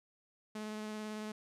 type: tone with vibrato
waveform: sawtooth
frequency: 214 Hz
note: A3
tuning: 48 cents flat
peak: -36 dBFS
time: 0.55-1.32 s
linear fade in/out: 5 ms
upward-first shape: sine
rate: 18 Hz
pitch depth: 11 cents each way
effects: low-pass 10000 Hz 12 dB/octave